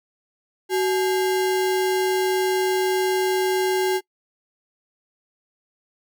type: tone with sample-and-hold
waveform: sine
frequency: 374.1 Hz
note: F#4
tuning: 19 cents sharp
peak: -18 dBFS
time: 0.69-4.01 s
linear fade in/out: 50 ms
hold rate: 1225 Hz
effects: noise-tail reverb RT60 0.1 s tail -24 dB re dry